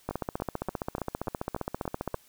two click trains, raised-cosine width 1 ms, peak -19 / -16 dBFS, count 8 / 32, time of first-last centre 0.11-2.145 / 0.09-2.143 s, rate 3.44 / 15.1 Hz, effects white hiss -60 dBFS RMS until 2.28 s

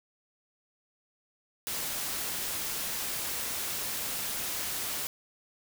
white noise, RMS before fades -34 dBFS, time 1.67-5.07 s, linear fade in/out 0 ms, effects none

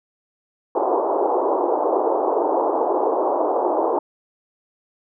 pink band-pass noise, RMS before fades -20 dBFS, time 0.75-3.99 s, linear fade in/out 5 ms, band 330 to 1000 Hz, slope 48 dB/octave, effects none

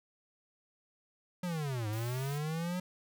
square linear two-way sweep, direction down then up, 183.9 to 103.83 to 183.9 Hz, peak -34 dBFS, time 1.43-2.8 s, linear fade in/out 5 ms, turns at 1.88 s
white noise, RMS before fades -50 dBFS, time 1.93-2.38 s, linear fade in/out 0 ms
effects none

